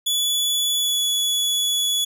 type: tone with pitch glide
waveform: sawtooth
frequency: 3425 to 3401 Hz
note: A7 to G#7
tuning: -47 to +40 cents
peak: -16 dBFS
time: 0.06-2.05 s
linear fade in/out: 10 ms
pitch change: -13 cents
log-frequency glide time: 0.73-1.04 s
effects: none